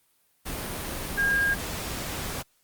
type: tone in noise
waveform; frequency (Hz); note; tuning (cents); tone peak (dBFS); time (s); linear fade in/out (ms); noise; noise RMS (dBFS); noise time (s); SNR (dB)
sine; 1620; G#6; -43; -21; 1.17-1.55; 20; pink; -33; 0.45-2.43; +9
effects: white hiss -67 dBFS RMS until 2.63 s + Opus 32 kbps